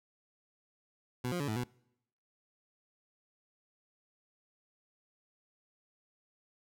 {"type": "tone with pitch steps", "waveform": "20% pulse", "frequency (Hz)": [124.3, 177.1, 142.9, 108.2, 123.2], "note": ["B2", "F3", "D3", "A2", "B2"], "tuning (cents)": [12, 24, -47, -29, -4], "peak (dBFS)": -28, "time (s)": [1.24, 1.64], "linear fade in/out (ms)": 5, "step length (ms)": 80, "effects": ["noise-tail reverb RT60 0.8 s tail -25 dB re dry"]}